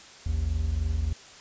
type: tone pair together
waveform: triangle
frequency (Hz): 55.93 / 79.1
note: A1 / D#2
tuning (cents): +29 / +29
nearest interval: tritone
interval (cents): 600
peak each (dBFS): -27 / -24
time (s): 0.26-1.13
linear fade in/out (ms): 5
effects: white hiss -48 dBFS RMS until 1.4 s + resampled to 16000 Hz